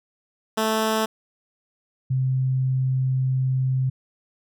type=tone pair in turn; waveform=10% pulse / sine; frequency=219.6 / 130.57 Hz; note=A3 / C3; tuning=-3 / -3 cents; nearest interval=major sixth; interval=900 cents; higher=first; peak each=-12 / -19 dBFS; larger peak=first; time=0.57-1.06 / 2.1-3.9 s; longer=second; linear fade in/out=10 ms; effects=none